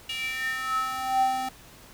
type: tone with high-pass filter sweep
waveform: square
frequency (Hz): 259.6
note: C4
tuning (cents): -13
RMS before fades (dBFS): -28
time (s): 0.09-1.49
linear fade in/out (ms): 5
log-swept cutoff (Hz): 2800 to 560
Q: 7.7
effects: pink hiss -50 dBFS RMS until 1.93 s